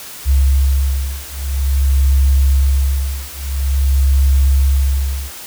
sine beating tone pair, 67.7 / 68.19 Hz, C#2 / C#2, -40 / -28 cents, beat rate 0.49 Hz, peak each -13 dBFS, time 0.25-5.32 s, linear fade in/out 50 ms, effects tanh soft clip ceiling -4 dBFS + white hiss -32 dBFS RMS until 5.46 s

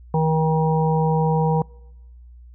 harmonic tone, 158.8 Hz, D#3, 36 cents sharp, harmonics 1 / 3 / 5 / 6, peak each -18 / -23 / -25 / -26 dBFS, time 0.14-1.62 s, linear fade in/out 2 ms, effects noise-tail reverb RT60 1.0 s tail -26 dB re dry + added 60 Hz sine -41 dBFS peak until 2.54 s

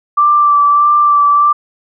sine tone with vibrato, 1171 Hz, D6, 5 cents flat, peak -6 dBFS, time 0.17-1.53 s, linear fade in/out 10 ms, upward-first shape sine, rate 1.6 Hz, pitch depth 18 cents each way, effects none

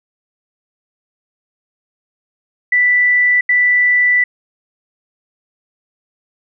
sine tone bursts at uneven times, 1975.5 Hz, B6, in tune, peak -9 dBFS, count 2, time 2.72-3.41 / 3.49-4.24 s, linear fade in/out 5 ms, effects none

